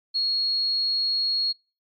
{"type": "tone", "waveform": "sine", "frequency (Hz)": 4308, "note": "C8", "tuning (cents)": 50, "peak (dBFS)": -21, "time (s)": [0.14, 1.53], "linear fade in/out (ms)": 20, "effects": ["noise-tail reverb RT60 0.3 s tail -23 dB re dry", "MP3 32 kbps"]}